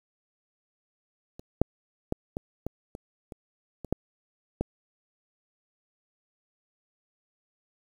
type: clicks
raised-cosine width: 2 ms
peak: -29 / -6 / -13 / -18 / -18 / -25 / -26 / -24 / -11 / -13 dBFS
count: 10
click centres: 1.395 / 1.616 / 2.124 / 2.369 / 2.666 / 2.951 / 3.322 / 3.847 / 3.926 / 4.61 s
effects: 8-bit